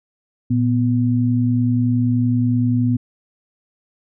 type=tone pair together; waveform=sine; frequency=116.31 / 246.9 Hz; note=A#2 / B3; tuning=-3 / 0 cents; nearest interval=octave + minor second; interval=1303 cents; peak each=-17 dBFS; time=0.5-2.97 s; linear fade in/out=10 ms; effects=none